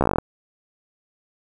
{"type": "slowing click train", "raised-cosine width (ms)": 1, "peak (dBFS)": -4, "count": 10, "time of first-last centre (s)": [0.01, 0.185], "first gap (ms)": 14, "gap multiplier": 1.08, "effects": ["7-bit"]}